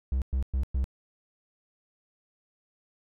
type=tone bursts; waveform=triangle; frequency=65.41 Hz; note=C2; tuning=in tune; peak=-22 dBFS; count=4; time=0.12-0.842 s; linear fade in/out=0 ms; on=98 ms; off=110 ms; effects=none